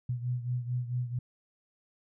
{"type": "beating tone pair", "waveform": "sine", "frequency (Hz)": [122.5, 127], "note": ["B2", "B2"], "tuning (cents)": [-14, 49], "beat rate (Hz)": 4.5, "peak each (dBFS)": [-31, -36], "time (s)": [0.09, 1.19], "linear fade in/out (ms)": 5, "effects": []}